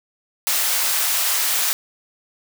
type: high-pass noise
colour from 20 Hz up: white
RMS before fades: -20 dBFS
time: 0.47-1.73 s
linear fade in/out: 0 ms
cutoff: 770 Hz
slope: 12 dB/octave
effects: none